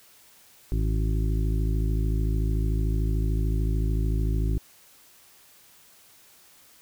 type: harmonic tone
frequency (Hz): 53.5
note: A1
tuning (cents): -48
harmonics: 1 / 2 / 3 / 5 / 6 / 7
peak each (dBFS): -23 / -29 / -33 / -37 / -39 / -40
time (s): 0.72-4.58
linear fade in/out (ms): 0
effects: white hiss -55 dBFS RMS until 6.81 s